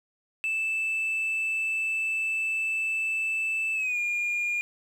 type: tone with pitch glide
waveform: sine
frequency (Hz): 2637 to 2418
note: E7 to D7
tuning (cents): 0 to +50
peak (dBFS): -23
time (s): 0.44-4.61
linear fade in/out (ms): 0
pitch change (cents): -150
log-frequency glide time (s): 3.74-3.98
effects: tanh soft clip ceiling -24 dBFS + 9-bit